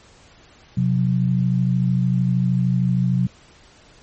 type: tone pair together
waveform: sine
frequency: 128.41 / 181.6 Hz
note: C3 / F#3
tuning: -32 / -32 cents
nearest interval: tritone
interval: 600 cents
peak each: -18 / -19 dBFS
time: 0.77-3.27 s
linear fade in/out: 5 ms
effects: pink hiss -50 dBFS RMS until 4.02 s + MP3 32 kbps